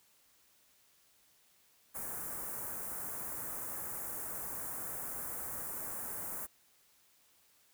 white band-stop noise, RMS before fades -41 dBFS, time 1.94-6.47 s, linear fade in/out 20 ms, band 1600 to 8400 Hz, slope 24 dB/octave, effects white hiss -68 dBFS RMS until 7.73 s

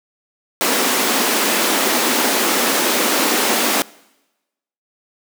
pink high-pass noise, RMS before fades -17 dBFS, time 0.61-3.82 s, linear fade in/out 0 ms, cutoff 220 Hz, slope 48 dB/octave, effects noise-tail reverb RT60 1.0 s tail -23 dB re dry

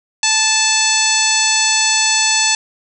harmonic tone, 876 Hz, A5, 8 cents flat, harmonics 1 / 2 / 3 / 4 / 5 / 6 / 7 / 8 / 9, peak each -22 / -23 / -19 / -22 / -19 / -24 / -19 / -24 / -19 dBFS, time 0.23-2.55 s, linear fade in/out 2 ms, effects none

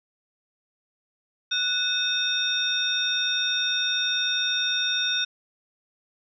sine tone cluster, 1480 / 2578 / 3649 / 5590 Hz, F#6 / E7 / A#7 / F8, 0 / -39 / -38 / +1 cents, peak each -29 / -33 / -24 / -32 dBFS, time 1.51-5.25 s, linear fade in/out 10 ms, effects none

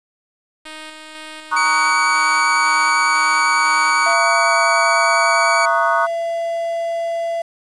5% pulse tone with tremolo, 311.1 Hz, D#4, in tune, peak -20 dBFS, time 0.65-4.14 s, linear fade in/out 10 ms, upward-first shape square, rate 2 Hz, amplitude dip 30%
sine chord, D# minor seventh, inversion second, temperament equal, 932.3 / 1108.7 / 1244.5 / 1480 Hz, A#5 / C#6 / D#6 / F#6, 0 / 0 / 0 / 0 cents, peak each -20 dBFS, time 1.51-6.07 s, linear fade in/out 20 ms
sawtooth tone with vibrato, 2269 Hz, C#7, 40 cents sharp, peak -15 dBFS, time 1.56-5.66 s, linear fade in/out 10 ms, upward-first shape triangle, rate 10 Hz, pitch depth 9 cents each way
triangle tone with pitch glide, 676 to 672.1 Hz, E5 to E5, +43 to +33 cents, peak -17 dBFS, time 4.06-7.42 s, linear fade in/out 5 ms, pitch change -10 cents, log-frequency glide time 4.38-4.54 s
effects resampled to 22050 Hz + 7-bit

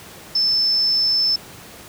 sine tone, 5274 Hz, E8, in tune, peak -15 dBFS, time 0.35-1.36 s, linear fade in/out 5 ms, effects pink hiss -40 dBFS RMS until 1.88 s + high-pass 80 Hz 12 dB/octave

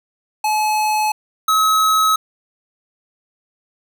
square tone pair in turn, 856 / 1282.6 Hz, A5 / E6, -48 / -48 cents, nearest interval perfect fifth, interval 700 cents, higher second, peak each -16 / -13 dBFS, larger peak second, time 0.44-1.12 / 1.48-2.16 s, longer neither, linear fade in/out 5 ms, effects none

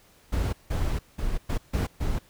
brown noise bursts at uneven times, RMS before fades -26 dBFS, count 6, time 0.32-0.53 / 0.7-0.99 / 1.18-1.38 / 1.49-1.58 / 1.73-1.87 / 2-2.19 s, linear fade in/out 10 ms, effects pink hiss -58 dBFS RMS until 2.29 s

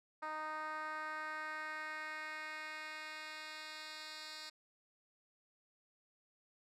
10% pulse tone with band-pass filter sweep, 309.5 Hz, D#4, 9 cents flat, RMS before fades -45 dBFS, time 0.22-4.5 s, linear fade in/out 10 ms, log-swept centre 1100 to 4300 Hz, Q 1.7, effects none

